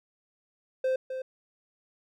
triangle tone with echo, 520 Hz, C5, 11 cents flat, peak -22 dBFS, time 0.84-0.96 s, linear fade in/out 5 ms, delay 260 ms, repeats 1, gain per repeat -8 dB, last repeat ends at 1.22 s, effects none

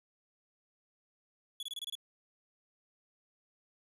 45% pulse tone bursts, 3389 Hz, G#7, 34 cents sharp, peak -38 dBFS, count 7, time 1.6-1.953 s, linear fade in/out 2 ms, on 29 ms, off 25 ms, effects resampled to 32000 Hz

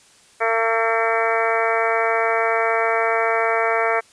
harmonic tone with a mistuned harmonic, 226.8 Hz, A#3, 47 cents flat, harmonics 2 / 3 / 4 / 5 / 6 / 7 / 8 / 9 / 10, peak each -23 / -22 / -27 / -28 / -25 / -30 / -27 / -29 / -27 dBFS, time 0.4-4.01 s, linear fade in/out 20 ms, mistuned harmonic 6, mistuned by -17 cents, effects white hiss -52 dBFS RMS until 4.12 s + resampled to 22050 Hz

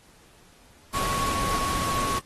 sine tone in noise, 1108.7 Hz, C#6, in tune, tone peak -27 dBFS, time 0.93-2.2 s, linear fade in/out 20 ms, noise pink, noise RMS -30 dBFS, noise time 0.93-2.2 s, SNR 0 dB, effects pink hiss -56 dBFS RMS until 2.25 s + AAC 32 kbps

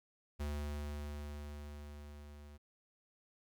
square tone with level ramp, 73.42 Hz, D2, in tune, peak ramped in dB -37 to -53 dBFS, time 0.39-2.58 s, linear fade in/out 20 ms, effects 13-bit

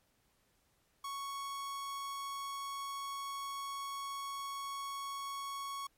45% pulse tone, 1108.7 Hz, C#6, in tune, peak -39 dBFS, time 1.04-5.87 s, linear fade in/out 5 ms, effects pink hiss -74 dBFS RMS until 5.97 s + MP3 64 kbps

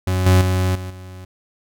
40% pulse tone with level steps, 92.5 Hz, F#2, in tune, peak -16 / -9 / -15 / -26 / -33 dBFS, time 0.07-1.25 s, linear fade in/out 5 ms, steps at 0.26 / 0.41 / 0.75 / 0.9 s, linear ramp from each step 5 ms, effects none

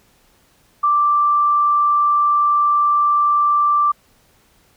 sine tone, 1174.7 Hz, D6, in tune, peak -12 dBFS, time 0.83-3.92 s, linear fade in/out 10 ms, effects pink hiss -56 dBFS RMS until 4.76 s

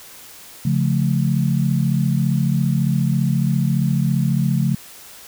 sine chord, Db augmented, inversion none, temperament just, 138.59 / 173.24 / 216.5 Hz, Db3 / F3 / A3, 0 / -14 / -28 cents, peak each -18 / -20 / -22 dBFS, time 0.65-4.75 s, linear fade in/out 5 ms, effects white hiss -41 dBFS RMS until 5.27 s

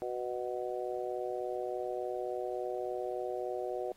harmonic tone, 123.47 Hz, B2, in tune, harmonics 3 / 4 / 5 / 6, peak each -38 / -39 / -40 / -41 dBFS, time 0.02-3.92 s, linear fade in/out 0 ms, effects pink hiss -65 dBFS RMS until 3.96 s + AAC 48 kbps

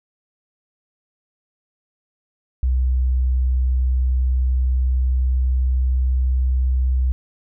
sine tone with pitch glide, 63.5 to 63.94 Hz, B1 to C2, +49 to -39 cents, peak -15 dBFS, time 2.63-7.12 s, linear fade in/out 0 ms, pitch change +12 cents, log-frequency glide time 3.73-6.58 s, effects none

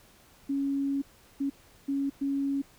sine tone bursts at uneven times, 277.2 Hz, C#4, in tune, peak -26 dBFS, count 4, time 0.49-1.02 / 1.4-1.5 / 1.88-2.1 / 2.21-2.62 s, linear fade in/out 10 ms, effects pink hiss -58 dBFS RMS until 2.78 s

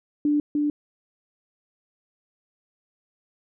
sine tone with echo, 294.7 Hz, D4, 6 cents sharp, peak -18 dBFS, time 0.25-0.4 s, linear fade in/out 2 ms, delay 300 ms, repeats 1, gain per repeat -2 dB, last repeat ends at 0.7 s, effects none

